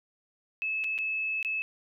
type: tone with dropouts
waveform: sine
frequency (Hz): 2600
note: E7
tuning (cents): -24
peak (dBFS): -28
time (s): 0.62-1.62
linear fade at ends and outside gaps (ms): 0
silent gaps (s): 0.839-0.843 / 0.98-0.987 / 1.428-1.448
effects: none